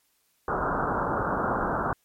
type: low-pass noise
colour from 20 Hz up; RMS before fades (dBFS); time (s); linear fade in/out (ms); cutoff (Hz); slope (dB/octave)
white; -27; 0.48-1.93; 2; 1500; 96
effects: white hiss -69 dBFS RMS until 2.04 s + MP3 64 kbps

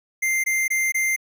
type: tone bursts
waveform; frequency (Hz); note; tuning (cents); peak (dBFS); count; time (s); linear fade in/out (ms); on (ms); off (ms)
square; 2093; C7; 0; -20; 4; 0.22-1.163; 10; 220; 21
effects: none

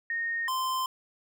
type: tone pair in turn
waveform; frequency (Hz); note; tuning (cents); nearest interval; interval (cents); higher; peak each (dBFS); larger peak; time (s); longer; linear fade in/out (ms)
sine / square; 1850 / 1038.3; A#6 / C6; -14 / -14; minor seventh; 1000; first; -28; neither; 0.1-0.48 / 0.48-0.86; neither; 2
effects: none

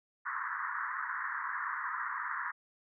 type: band-pass noise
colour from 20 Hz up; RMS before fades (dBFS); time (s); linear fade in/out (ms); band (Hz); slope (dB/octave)
pink; -37; 0.25-2.52; 20; 970 to 1900; 96
effects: none

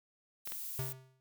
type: noise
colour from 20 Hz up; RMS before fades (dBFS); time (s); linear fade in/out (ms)
violet; -42; 0.45-0.93; 10
type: clicks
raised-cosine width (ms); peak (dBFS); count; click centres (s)
0.2; -26; 2; 0.474 / 0.521
type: tone with exponential decay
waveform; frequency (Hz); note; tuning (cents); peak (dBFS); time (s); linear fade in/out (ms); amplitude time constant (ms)
square; 130.81; C3; 0; -34; 0.79-1.2; 0; 89
effects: none

